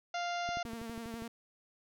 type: harmonic tone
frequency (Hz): 698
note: F5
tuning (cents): -1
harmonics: 1 / 2 / 3 / 4 / 5 / 6 / 7 / 8 / 9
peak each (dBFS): -35 / -41 / -45 / -47 / -49 / -51 / -52 / -53 / -54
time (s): 0.14-0.63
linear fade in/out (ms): 5
type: click train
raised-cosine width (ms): 3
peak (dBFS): -33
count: 10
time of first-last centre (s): 0.49-1.222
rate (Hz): 12.3
type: tone with vibrato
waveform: sawtooth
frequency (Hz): 229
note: A#3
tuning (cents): -31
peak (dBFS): -37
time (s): 0.65-1.28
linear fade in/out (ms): 5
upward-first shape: triangle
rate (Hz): 12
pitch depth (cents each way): 45
effects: none